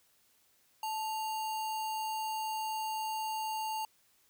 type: tone with sample-and-hold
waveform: sine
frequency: 876 Hz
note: A5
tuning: 8 cents flat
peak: -33 dBFS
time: 0.83-3.85 s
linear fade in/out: 2 ms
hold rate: 3675 Hz
effects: white hiss -69 dBFS RMS until 4.29 s